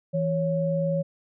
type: tone pair together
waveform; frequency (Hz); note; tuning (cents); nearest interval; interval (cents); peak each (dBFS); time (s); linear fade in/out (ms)
sine; 164.82 / 554.4; E3 / C#5; 0 / 0; octave + major sixth; 2100; -25; 0.13-1.03; 20
effects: none